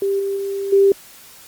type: tone with level steps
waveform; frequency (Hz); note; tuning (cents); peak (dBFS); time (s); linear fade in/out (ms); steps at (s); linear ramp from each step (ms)
sine; 394.6; G4; +11; -16 / -19 / -21 / -9; 0.02-0.92; 2; 0.19 / 0.36 / 0.72; 10
effects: white hiss -43 dBFS RMS until 1.47 s + Opus 32 kbps